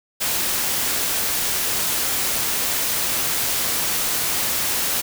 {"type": "noise", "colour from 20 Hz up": "white", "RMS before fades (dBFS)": -22, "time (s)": [0.2, 5.02], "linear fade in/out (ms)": 20, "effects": []}